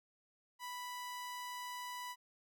sawtooth tone, 987.8 Hz, B5, in tune, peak -39 dBFS, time 0.59-2.16 s, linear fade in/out 50 ms, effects none

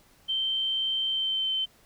sine tone with pitch glide, 3119 to 3085 Hz, G7 to G7, -9 to -28 cents, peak -25 dBFS, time 0.28-1.66 s, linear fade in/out 20 ms, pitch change -19 cents, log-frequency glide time 1.09-1.53 s, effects pink hiss -60 dBFS RMS until 1.85 s

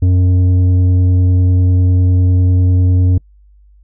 triangle tone with tanh clipping, 91 Hz, F#2, 28 cents flat, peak -9 dBFS, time 0.02-3.18 s, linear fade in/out 5 ms, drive 12 dB, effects noise-tail reverb RT60 0.1 s tail -25 dB re dry + added 50 Hz sine -42 dBFS peak until 3.83 s

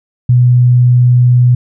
sine tone, 123.47 Hz, B2, in tune, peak -4 dBFS, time 0.29-1.55 s, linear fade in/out 5 ms, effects none

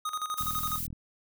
square tone with tremolo, 1244.5 Hz, D#6, in tune, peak -30 dBFS, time 0.05-0.79 s, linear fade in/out 5 ms, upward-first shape square, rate 12 Hz, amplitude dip 70%
violet noise, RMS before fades -35 dBFS, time 0.37-0.87 s, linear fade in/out 10 ms
click train, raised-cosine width 5 ms, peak -29 dBFS, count 22, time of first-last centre 0.41-0.929 s, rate 40.5 Hz
effects none

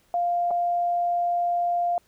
sine tone with dropouts, 698.5 Hz, F5, in tune, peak -21 dBFS, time 0.14-1.98 s, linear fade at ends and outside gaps 1 ms, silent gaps 0.507-0.511 s, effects pink hiss -63 dBFS RMS until 2.07 s

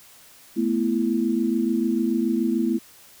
sine chord, A suspended second, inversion none, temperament equal with one note detuned, 220 / 246.9 / 332.5 Hz, A3 / B3 / E4, 0 / 0 / +15 cents, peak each -24 dBFS, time 0.56-2.79 s, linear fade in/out 20 ms, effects white hiss -50 dBFS RMS until 3.2 s

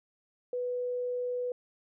sine tone, 493.9 Hz, B4, in tune, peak -30 dBFS, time 0.53-1.52 s, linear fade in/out 2 ms, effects none

